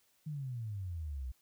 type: exponential sweep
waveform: sine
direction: down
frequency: 157.9 to 60.6 Hz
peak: -37 dBFS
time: 0.26-1.32 s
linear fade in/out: 10 ms
effects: white hiss -72 dBFS RMS until 1.41 s